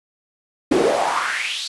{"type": "noise with high-pass filter sweep", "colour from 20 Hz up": "brown", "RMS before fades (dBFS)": -20, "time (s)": [0.71, 1.68], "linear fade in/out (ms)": 10, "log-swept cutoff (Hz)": [300, 4500], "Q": 4.1, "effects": ["resampled to 24000 Hz"]}